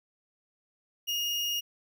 35% pulse tone, 2854 Hz, F7, 37 cents sharp, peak -27 dBFS, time 1.07-1.61 s, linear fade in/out 20 ms, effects none

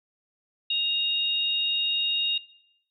sine tone pair together, 2808 / 3748 Hz, F7 / A#7, +9 / +9 cents, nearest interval perfect fourth, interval 500 cents, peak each -26 dBFS, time 0.7-2.38 s, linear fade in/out 5 ms, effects noise-tail reverb RT60 0.8 s tail -18 dB re dry

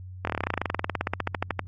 slowing click train, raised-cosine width 0.5 ms, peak -11 dBFS, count 29, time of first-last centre 0.25-1.593 s, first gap 23 ms, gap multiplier 1.05, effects added 92 Hz sine -38 dBFS peak until 1.67 s + AAC 32 kbps

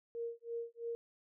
sine tone with tremolo, 466.2 Hz, A#4, in tune, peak -36 dBFS, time 0.15-0.95 s, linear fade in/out 0 ms, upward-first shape sine, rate 3 Hz, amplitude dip 100%, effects none

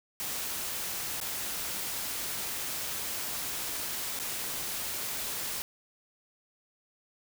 white noise with dropouts, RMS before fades -35 dBFS, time 0.2-5.62 s, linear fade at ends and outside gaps 0 ms, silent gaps 1.201-1.213 / 4.19-4.198 s, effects none

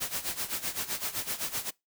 white noise with tremolo, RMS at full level -31 dBFS, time 0-1.71 s, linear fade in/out 20 ms, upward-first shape sine, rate 7.8 Hz, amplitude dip 80%, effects noise-tail reverb RT60 0.2 s tail -24 dB re dry

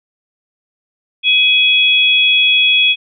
sine tone pair together, 2522 / 3349 Hz, D#7 / G#7, +23 / +14 cents, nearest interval perfect fourth, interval 491 cents, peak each -11 dBFS, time 1.23-2.96 s, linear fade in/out 50 ms, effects none

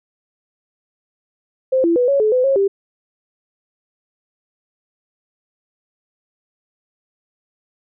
sine tone with pitch steps, 522 / 337.1 / 492.8 / 557 / 430 / 506 / 543 / 394.8 Hz, C5 / E4 / B4 / C#5 / A4 / B4 / C#5 / G4, -4 / +39 / -4 / +8 / -40 / +42 / -36 / +12 cents, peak -12 dBFS, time 1.72-2.68 s, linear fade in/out 10 ms, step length 120 ms, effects none

